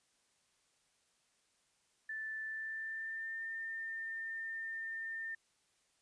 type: tone with pitch glide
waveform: sine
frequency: 1760 to 1805.3 Hz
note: A6 to A6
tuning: 0 to +44 cents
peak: -39 dBFS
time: 2.09-5.35 s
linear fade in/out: 5 ms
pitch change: +44 cents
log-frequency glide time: 2.45-3.42 s
effects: white hiss -75 dBFS RMS until 6.01 s + resampled to 22050 Hz